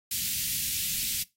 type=band-stop noise; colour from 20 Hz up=white; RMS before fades=-30 dBFS; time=0.11-1.23 s; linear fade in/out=5 ms; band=210 to 2400 Hz; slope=24 dB/octave; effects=noise-tail reverb RT60 0.2 s tail -19 dB re dry + AAC 48 kbps